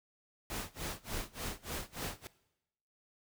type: noise with tremolo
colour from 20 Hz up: pink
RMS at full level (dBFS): -38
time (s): 0.5-2.27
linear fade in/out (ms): 0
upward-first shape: sine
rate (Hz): 3.4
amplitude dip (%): 100
effects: noise-tail reverb RT60 0.9 s tail -19 dB re dry